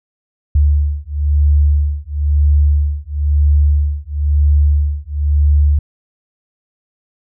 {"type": "beating tone pair", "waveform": "sine", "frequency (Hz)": [72.7, 73.7], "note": ["D2", "D2"], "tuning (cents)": [-17, 7], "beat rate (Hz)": 1, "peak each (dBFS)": -13, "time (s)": [0.55, 5.79], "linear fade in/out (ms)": 5, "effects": []}